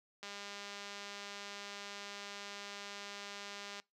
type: click train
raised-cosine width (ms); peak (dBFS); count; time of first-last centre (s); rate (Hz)
0.2; -29; 722; 0.23-3.799; 202
effects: noise-tail reverb RT60 0.2 s tail -23 dB re dry + high-pass 200 Hz 12 dB/octave